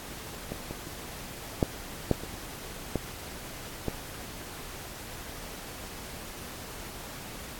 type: clicks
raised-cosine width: 2 ms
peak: -20 / -22 / -26 / -8 / -8 / -25 / -27 / -13 / -15 dBFS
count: 9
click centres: 0.52 / 0.71 / 0.87 / 1.628 / 2.113 / 2.236 / 2.341 / 2.957 / 3.883 s
effects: pink hiss -42 dBFS RMS until 7.59 s + AAC 64 kbps